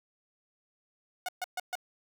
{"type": "tone bursts", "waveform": "sawtooth", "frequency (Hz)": 729, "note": "F#5", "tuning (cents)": -26, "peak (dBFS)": -28, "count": 4, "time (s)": [1.26, 1.754], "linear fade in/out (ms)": 2, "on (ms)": 26, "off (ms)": 130, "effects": []}